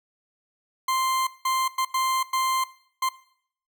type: tone bursts at uneven times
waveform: 40% pulse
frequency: 1046.5 Hz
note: C6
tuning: in tune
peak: -21 dBFS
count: 6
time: 0.88-1.27 / 1.45-1.68 / 1.78-1.85 / 1.94-2.23 / 2.33-2.64 / 3.02-3.09 s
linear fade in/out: 5 ms
effects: noise-tail reverb RT60 0.6 s tail -18 dB re dry